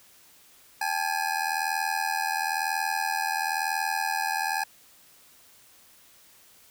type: ring-modulated tone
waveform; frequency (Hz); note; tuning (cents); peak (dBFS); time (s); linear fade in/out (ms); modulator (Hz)
25% pulse; 829; G#5; -3; -19; 0.81-4.64; 5; 40.5
effects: white hiss -56 dBFS RMS until 6.7 s